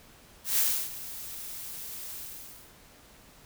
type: noise with ADSR envelope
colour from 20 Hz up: blue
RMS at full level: -24 dBFS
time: 0.44-2.74 s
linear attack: 140 ms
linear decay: 310 ms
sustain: -16 dB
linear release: 570 ms
effects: pink hiss -55 dBFS RMS until 3.45 s